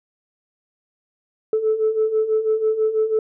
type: beating tone pair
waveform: sine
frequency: 432.6 / 438.7 Hz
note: A4 / A4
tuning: -29 / -5 cents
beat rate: 6.1 Hz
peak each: -22 / -17 dBFS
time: 1.53-3.19 s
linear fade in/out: 2 ms
effects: tanh soft clip ceiling -11 dBFS